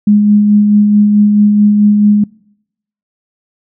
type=tone with tremolo; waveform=sine; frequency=207.7 Hz; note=G#3; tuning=in tune; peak=-3 dBFS; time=0.07-2.24 s; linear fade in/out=5 ms; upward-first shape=sine; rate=4.6 Hz; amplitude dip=30%; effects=noise-tail reverb RT60 0.8 s tail -25 dB re dry